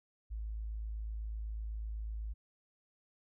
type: tone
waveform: sine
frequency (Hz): 54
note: A1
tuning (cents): -32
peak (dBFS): -37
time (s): 0.3-2.34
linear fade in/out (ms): 20
effects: none